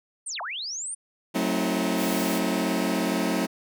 sine linear two-way sweep, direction down then up, 9397 to 627 to 9397 Hz, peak -30 dBFS, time 0.26-0.95 s, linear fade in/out 10 ms, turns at 0.41 s
sawtooth chord, F# diminished seventh, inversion none, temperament just, 185 / 222 / 266.4 / 319.7 Hz, F#3 / A3 / C4 / Eb4, 0 / +16 / +31 / +47 cents, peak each -25 dBFS, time 1.34-3.47 s, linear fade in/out 20 ms
white noise, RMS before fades -35 dBFS, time 1.96-2.41 s, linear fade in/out 50 ms
effects none

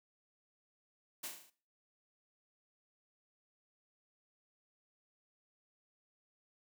white noise with echo, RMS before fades -42 dBFS, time 1.23-1.28 s, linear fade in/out 10 ms, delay 37 ms, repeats 6, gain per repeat -4 dB, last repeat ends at 1.502 s, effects noise-tail reverb RT60 0.4 s tail -17 dB re dry + high-pass 200 Hz 12 dB/octave

